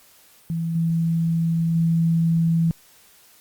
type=tone with level steps; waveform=sine; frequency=165.4 Hz; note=E3; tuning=6 cents sharp; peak=-22 / -18 / -16 dBFS; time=0.5-2.71 s; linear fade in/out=0 ms; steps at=0.75 / 1.75 s; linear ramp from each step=5 ms; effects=white hiss -53 dBFS RMS until 3.4 s + Opus 48 kbps